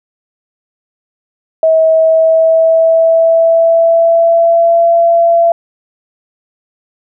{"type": "tone with pitch glide", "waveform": "sine", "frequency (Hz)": [643, 676.5], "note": ["E5", "E5"], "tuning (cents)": [-43, 45], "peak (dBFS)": -5, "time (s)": [1.63, 5.52], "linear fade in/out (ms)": 2, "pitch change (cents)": 88, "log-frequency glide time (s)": [1.93, 4.87], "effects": []}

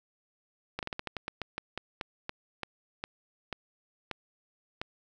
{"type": "slowing click train", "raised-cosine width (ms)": 0.3, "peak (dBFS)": -18, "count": 18, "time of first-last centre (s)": [0.79, 4.815], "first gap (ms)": 38, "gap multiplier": 1.2, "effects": []}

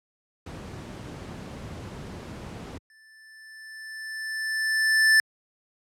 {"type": "noise", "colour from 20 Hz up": "brown", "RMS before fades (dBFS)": -33, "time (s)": [0.46, 2.78], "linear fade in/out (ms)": 5}
{"type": "tone with exponential growth", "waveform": "square", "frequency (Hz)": 1760, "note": "A6", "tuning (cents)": 0, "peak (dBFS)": -15, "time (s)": [2.9, 5.2], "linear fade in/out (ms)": 1, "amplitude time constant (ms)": 500}
{"effects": ["high-pass 100 Hz 12 dB/octave", "low-pass 10000 Hz 12 dB/octave"]}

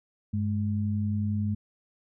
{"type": "tone pair together", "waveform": "sine", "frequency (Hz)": [99.34, 210.5], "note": ["G2", "G#3"], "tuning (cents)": [24, 24], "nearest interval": "octave + minor second", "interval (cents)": 1300, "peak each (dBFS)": [-27, -29], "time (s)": [0.33, 1.55], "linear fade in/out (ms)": 10, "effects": []}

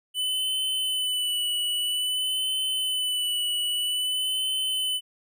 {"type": "tone with vibrato", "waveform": "square", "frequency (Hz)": 2996, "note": "F#7", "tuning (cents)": 21, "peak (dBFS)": -25, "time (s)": [0.14, 5.01], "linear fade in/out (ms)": 50, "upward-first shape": "sine", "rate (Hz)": 0.51, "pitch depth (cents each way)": 29, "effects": []}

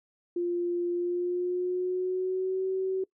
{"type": "tone with pitch glide", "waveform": "sine", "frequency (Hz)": [349.2, 378.6], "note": ["F4", "F#4"], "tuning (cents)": [0, 40], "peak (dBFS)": -26, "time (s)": [0.36, 3.04], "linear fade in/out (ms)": 5, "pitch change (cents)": 140, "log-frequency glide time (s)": [0.92, 2.66], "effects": ["noise-tail reverb RT60 0.1 s tail -22 dB re dry"]}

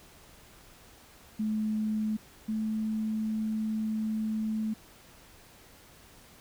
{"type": "tone pair in turn", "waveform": "sine", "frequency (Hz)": [215.6, 217.9], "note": ["A3", "A3"], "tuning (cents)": [-35, -17], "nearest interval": "unison", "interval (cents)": 18, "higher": "second", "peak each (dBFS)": [-27, -28], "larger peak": "first", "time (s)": [[1.39, 2.17], [2.48, 4.74]], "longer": "second", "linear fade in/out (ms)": 10, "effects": ["pink hiss -55 dBFS RMS until 6.4 s"]}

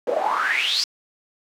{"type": "noise with band-pass filter sweep", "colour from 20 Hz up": "pink", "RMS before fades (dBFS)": -22, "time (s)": [0.07, 0.84], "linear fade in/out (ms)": 2, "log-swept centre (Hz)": [460, 5200], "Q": 8.4, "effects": ["high-pass 300 Hz 12 dB/octave"]}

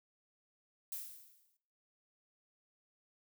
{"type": "noise with exponential decay", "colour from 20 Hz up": "violet", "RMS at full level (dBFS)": -40, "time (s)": [0.92, 1.57], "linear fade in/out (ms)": 2, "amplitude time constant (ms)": 140, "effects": ["noise-tail reverb RT60 0.7 s tail -20 dB re dry"]}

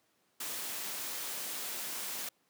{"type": "noise", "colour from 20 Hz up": "white", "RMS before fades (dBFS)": -39, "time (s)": [0.4, 2.29], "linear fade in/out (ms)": 5, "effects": ["pink hiss -73 dBFS RMS until 2.49 s", "high-pass 200 Hz 12 dB/octave"]}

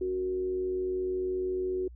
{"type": "tone with frequency modulation", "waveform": "sine", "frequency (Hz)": 370, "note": "F#4", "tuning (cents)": 0, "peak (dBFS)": -28, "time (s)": [0.01, 1.88], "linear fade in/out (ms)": 5, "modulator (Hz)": 94.2, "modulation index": 0.31, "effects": ["added 60 Hz sine -45 dBFS peak until 1.95 s"]}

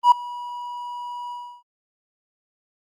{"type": "tone with ADSR envelope", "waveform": "triangle", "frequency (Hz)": 971, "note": "B5", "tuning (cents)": -30, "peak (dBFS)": -4, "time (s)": [0.03, 1.63], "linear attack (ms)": 84, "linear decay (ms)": 8, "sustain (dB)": -24, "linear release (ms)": 320, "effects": ["tanh soft clip ceiling -4 dBFS", "Opus 24 kbps"]}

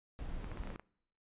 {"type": "noise", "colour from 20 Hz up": "brown", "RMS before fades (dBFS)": -42, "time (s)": [0.19, 0.76], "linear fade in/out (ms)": 0}
{"type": "clicks", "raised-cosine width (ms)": 0.5, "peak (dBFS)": -33, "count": 8, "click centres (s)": [0.444, 0.516, 0.573, 0.636, 0.673, 0.703, 0.759, 0.796]}
{"effects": ["noise-tail reverb RT60 0.7 s tail -24 dB re dry", "resampled to 8000 Hz"]}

